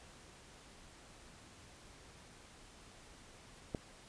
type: click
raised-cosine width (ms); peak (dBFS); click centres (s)
2; -23; 3.748
effects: pink hiss -58 dBFS RMS until 4.08 s + resampled to 22050 Hz